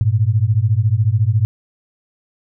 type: beating tone pair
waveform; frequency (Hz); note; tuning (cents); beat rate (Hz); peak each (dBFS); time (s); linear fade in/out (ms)
sine; 101.5 / 115.5; G#2 / A#2; -39 / -16; 14; -15 / -15; 0.01-1.45; 0
effects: none